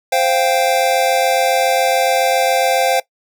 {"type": "chord", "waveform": "square", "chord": "C suspended fourth", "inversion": "none", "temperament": "just", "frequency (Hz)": [523.3, 697.7, 784.9], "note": ["C5", "F5", "G5"], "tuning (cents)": [0, -2, 2], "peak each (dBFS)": -18, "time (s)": [0.12, 3], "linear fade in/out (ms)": 5, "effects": ["noise-tail reverb RT60 0.1 s tail -19 dB re dry"]}